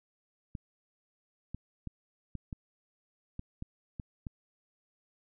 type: clicks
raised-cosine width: 5 ms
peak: -26 dBFS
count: 9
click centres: 0.552 / 1.546 / 1.873 / 2.353 / 2.528 / 3.394 / 3.624 / 3.998 / 4.268 s
effects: none